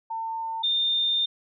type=tone pair in turn; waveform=sine; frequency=901 / 3619 Hz; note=A5 / A7; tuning=+41 / +48 cents; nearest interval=2 octaves; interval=2407 cents; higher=second; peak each=-28 / -21 dBFS; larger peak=second; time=0.1-0.63 / 0.63-1.26 s; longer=second; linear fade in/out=10 ms; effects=none